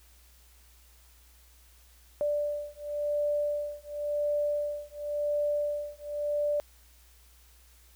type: beating tone pair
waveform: sine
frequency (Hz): 587.3 / 588.23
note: D5 / D5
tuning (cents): 0 / +3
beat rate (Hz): 0.93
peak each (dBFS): -31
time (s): 2.21-6.6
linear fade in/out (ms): 0
effects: added 60 Hz sine -57 dBFS peak until 7.95 s + white hiss -61 dBFS RMS until 7.95 s